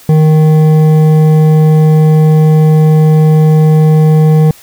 sine tone with hard clipping, 155.56 Hz, D#3, in tune, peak -5 dBFS, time 0.09-4.51 s, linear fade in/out 2 ms, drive 9 dB, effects white hiss -38 dBFS RMS until 4.62 s

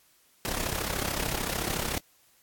pink noise with amplitude modulation, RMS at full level -28 dBFS, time 0.45-1.98 s, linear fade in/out 0 ms, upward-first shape sine, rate 33.6 Hz, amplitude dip 75%, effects white hiss -63 dBFS RMS until 2.42 s + AAC 64 kbps

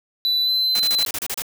triangle tone with pitch glide, 3977 to 4051 Hz, B7 to B7, +11 to +43 cents, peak -16 dBFS, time 0.25-1.05 s, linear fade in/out 0 ms, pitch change +32 cents, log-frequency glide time 0.44-0.5 s
white noise bursts, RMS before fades -26 dBFS, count 9, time 0.75-1.421 s, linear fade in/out 2 ms, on 47 ms, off 31 ms
effects none

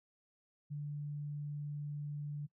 sine tone, 146.6 Hz, D3, 3 cents flat, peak -38 dBFS, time 0.7-2.47 s, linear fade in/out 20 ms, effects noise-tail reverb RT60 0.1 s tail -21 dB re dry

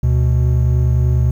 triangle tone pair together, 73.42 / 123.47 Hz, D2 / B2, 0 / 0 cents, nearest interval major sixth, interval 900 cents, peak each -12 dBFS, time 0.03-1.31 s, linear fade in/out 5 ms, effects 8-bit

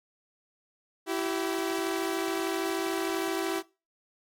sawtooth tone pair together, 331 / 384.2 Hz, E4 / G4, +7 / -35 cents, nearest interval minor third, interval 258 cents, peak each -27 dBFS, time 1.06-3.63 s, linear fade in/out 50 ms, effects noise-tail reverb RT60 0.3 s tail -21 dB re dry + AAC 64 kbps

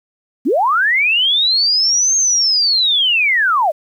sine linear two-way sweep, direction up then down, 207.7 to 6470 to 562 Hz, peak -11 dBFS, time 0.45-3.72 s, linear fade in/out 20 ms, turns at 2.16 s, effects 8-bit

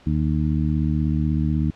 harmonic tone, 76.3 Hz, D#2, 33 cents flat, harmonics 1 / 2 / 3 / 4, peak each -23 / -22 / -25 / -28 dBFS, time 0.06-1.71 s, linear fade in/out 10 ms, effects pink hiss -51 dBFS RMS until 1.75 s + low-pass 4000 Hz 12 dB/octave

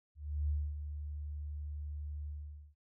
sine tone with ADSR envelope, 74 Hz, D2, 14 cents sharp, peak -30 dBFS, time 0.15-2.75 s, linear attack 340 ms, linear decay 250 ms, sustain -9 dB, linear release 480 ms, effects noise-tail reverb RT60 0.1 s tail -23 dB re dry

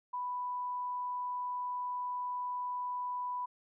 sine tone, 990 Hz, B5, 4 cents sharp, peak -34 dBFS, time 0.13-3.46 s, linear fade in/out 10 ms, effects none

